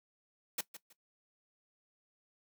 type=noise with echo; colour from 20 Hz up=white; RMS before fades=-35 dBFS; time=0.58-0.61 s; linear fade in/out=5 ms; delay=160 ms; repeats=2; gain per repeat=-13 dB; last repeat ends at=0.93 s; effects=noise-tail reverb RT60 0.1 s tail -17 dB re dry + high-pass 200 Hz 12 dB/octave